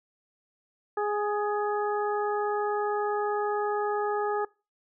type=harmonic tone with a mistuned harmonic; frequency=415.3 Hz; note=G#4; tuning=in tune; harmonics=1 / 2 / 3 / 4; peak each=-28 / -30 / -34 / -39 dBFS; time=0.97-4.45 s; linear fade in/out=5 ms; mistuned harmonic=4; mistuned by=+23 cents; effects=noise-tail reverb RT60 0.3 s tail -24 dB re dry